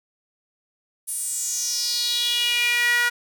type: tone with high-pass filter sweep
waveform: sawtooth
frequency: 480.9 Hz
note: B4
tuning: 46 cents flat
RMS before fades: -23 dBFS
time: 1.07-3.1 s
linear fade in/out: 20 ms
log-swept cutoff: 10000 to 1600 Hz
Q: 5
effects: none